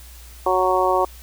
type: harmonic tone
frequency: 185 Hz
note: F#3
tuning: in tune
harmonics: 2 / 3 / 4 / 5 / 6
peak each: -22 / -22 / -22 / -22 / -22 dBFS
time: 0.46-1.05 s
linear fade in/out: 5 ms
effects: added 60 Hz sine -40 dBFS peak until 1.22 s + white hiss -46 dBFS RMS until 1.22 s